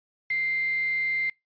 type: tone with quantisation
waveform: sine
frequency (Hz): 2093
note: C7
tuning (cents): 0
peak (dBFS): -24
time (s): 0.3-1.3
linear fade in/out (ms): 5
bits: 6
effects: noise-tail reverb RT60 0.2 s tail -25 dB re dry + resampled to 11025 Hz